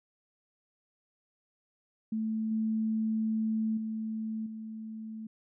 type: tone with level steps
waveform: sine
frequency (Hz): 220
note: A3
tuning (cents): 0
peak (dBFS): -29 / -27 / -32 / -38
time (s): 2.12-5.27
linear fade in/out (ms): 5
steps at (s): 2.51 / 3.77 / 4.46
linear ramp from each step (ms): 5
effects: none